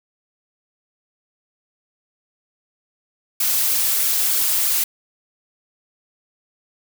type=noise with flanger; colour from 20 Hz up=blue; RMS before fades=-19 dBFS; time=3.4-4.84 s; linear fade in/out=5 ms; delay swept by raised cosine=1 to 5.9 ms; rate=3.1 Hz; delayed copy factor=-0.7; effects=none